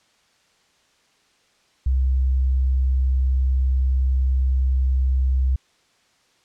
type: tone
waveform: sine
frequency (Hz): 65.1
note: C2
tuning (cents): -8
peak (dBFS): -16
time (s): 1.86-5.56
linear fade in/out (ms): 5
effects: white hiss -61 dBFS RMS until 6.44 s + low-pass 6000 Hz 12 dB/octave